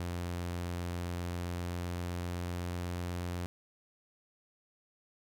sawtooth tone with pitch glide, 87.5 to 88.11 Hz, F2 to F2, +4 to +16 cents, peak -31 dBFS, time 0-3.46 s, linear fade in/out 0 ms, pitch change +12 cents, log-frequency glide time 1.09-2.72 s, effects none

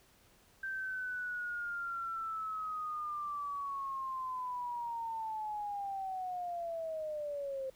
sine linear sweep, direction down, 1568 to 523.3 Hz, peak -36 dBFS, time 0.63-7.7 s, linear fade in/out 5 ms, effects pink hiss -65 dBFS RMS until 7.75 s

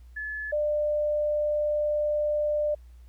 sine tone pair in turn, 1719 / 596.6 Hz, A6 / D5, -41 / +27 cents, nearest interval octave + tritone, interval 1832 cents, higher first, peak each -31 / -23 dBFS, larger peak second, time 0.16-0.52 / 0.52-2.75 s, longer second, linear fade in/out 10 ms, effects added 60 Hz sine -46 dBFS peak until 3.08 s + pink hiss -68 dBFS RMS until 3.08 s

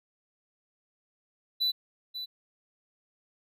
triangle tone with echo, 3981 Hz, B7, 13 cents sharp, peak -23 dBFS, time 1.6-1.72 s, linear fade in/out 20 ms, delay 540 ms, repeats 1, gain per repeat -10 dB, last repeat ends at 2.26 s, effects none

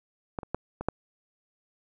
clicks, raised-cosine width 1 ms, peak -17 / -25 / -14 / -20 / -11 dBFS, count 5, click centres 0.388 / 0.432 / 0.546 / 0.81 / 0.886 s, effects none

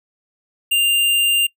square tone, 2794 Hz, F7, in tune, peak -14 dBFS, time 0.71-1.47 s, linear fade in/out 10 ms, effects noise-tail reverb RT60 0.1 s tail -23 dB re dry

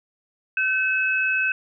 sine tone pair together, 1530 / 2582 Hz, G6 / E7, -42 / -37 cents, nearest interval major sixth, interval 905 cents, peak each -22 dBFS, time 0.57-1.52 s, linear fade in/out 2 ms, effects none

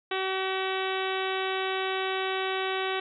harmonic tone, 380 Hz, F#4, 46 cents sharp, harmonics 1 / 2 / 3 / 4 / 5 / 6 / 7 / 8 / 9 / 10, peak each -31 / -34 / -36 / -37 / -38 / -39 / -39 / -40 / -41 / -41 dBFS, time 0.11-3 s, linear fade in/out 5 ms, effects none

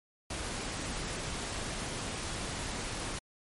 pink noise, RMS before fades -37 dBFS, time 0.3-3.19 s, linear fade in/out 5 ms, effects MP3 48 kbps

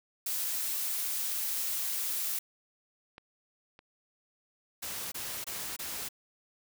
blue noise, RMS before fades -33 dBFS, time 0.26-2.39 s, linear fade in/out 5 ms
clicks, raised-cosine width 0.3 ms, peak -31 / -36 dBFS, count 2, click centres 3.181 / 3.791 s
white noise bursts, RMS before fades -38 dBFS, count 4, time 4.82-6.089 s, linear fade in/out 10 ms, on 300 ms, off 23 ms
effects none

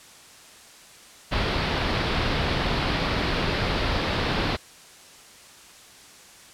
pink low-pass noise, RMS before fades -25 dBFS, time 1.31-4.57 s, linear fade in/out 20 ms, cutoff 4800 Hz, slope 48 dB/octave, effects white hiss -48 dBFS RMS until 6.53 s + low-pass 9000 Hz 12 dB/octave

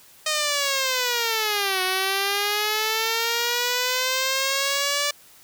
5% pulse linear two-way sweep, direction down then up, 622.3 to 369.3 to 582 Hz, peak -10 dBFS, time 0.26-5.11 s, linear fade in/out 5 ms, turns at 1.82 s, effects white hiss -51 dBFS RMS until 5.43 s

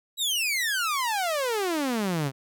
sawtooth exponential sweep, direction down, 3953 to 129.2 Hz, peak -21 dBFS, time 0.17-2.32 s, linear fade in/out 50 ms, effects none

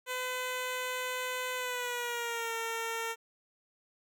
10% pulse tone with pitch glide, 506 to 456 Hz, B4 to A#4, +42 to -38 cents, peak -25 dBFS, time 0.06-3.16 s, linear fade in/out 50 ms, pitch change -180 cents, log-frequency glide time 1.56-2.54 s, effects none

